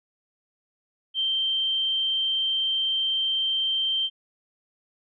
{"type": "tone", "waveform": "sine", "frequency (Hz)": 3136, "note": "G7", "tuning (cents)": 0, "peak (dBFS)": -22, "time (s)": [1.14, 4.1], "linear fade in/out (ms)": 50, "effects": []}